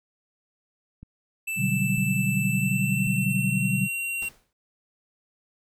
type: clicks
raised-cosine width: 5 ms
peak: -30 dBFS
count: 3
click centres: 1.03 / 1.979 / 3.071 s
type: tone with pitch glide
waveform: square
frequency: 2647 to 2747 Hz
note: E7 to F7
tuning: +7 to -29 cents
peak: -28 dBFS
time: 1.47-4.29 s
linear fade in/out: 10 ms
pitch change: +64 cents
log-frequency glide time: 2.47-3.97 s
type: chord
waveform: sine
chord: G major seventh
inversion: first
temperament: equal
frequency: 123.47 / 146.83 / 185 / 196 Hz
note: B2 / D3 / F#3 / G3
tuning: 0 / 0 / 0 / 0 cents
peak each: -28 dBFS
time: 1.56-3.89 s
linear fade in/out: 50 ms
type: noise with exponential decay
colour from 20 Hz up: pink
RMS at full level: -41 dBFS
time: 4.22-4.53 s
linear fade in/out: 2 ms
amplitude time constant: 67 ms
effects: none